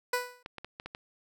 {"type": "tone with exponential decay", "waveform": "15% pulse", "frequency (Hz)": 493.9, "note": "B4", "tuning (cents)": 0, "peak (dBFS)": -18, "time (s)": [0.13, 0.43], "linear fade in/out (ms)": 5, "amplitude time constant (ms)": 64}
{"type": "clicks", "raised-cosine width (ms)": 0.3, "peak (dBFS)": -24, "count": 6, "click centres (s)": [0.461, 0.583, 0.646, 0.799, 0.86, 0.949]}
{"effects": []}